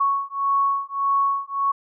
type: beating tone pair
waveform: sine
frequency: 1108 / 1109.7 Hz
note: C#6 / C#6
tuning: -1 / +2 cents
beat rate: 1.7 Hz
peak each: -22 dBFS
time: 0-1.72 s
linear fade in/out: 10 ms
effects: none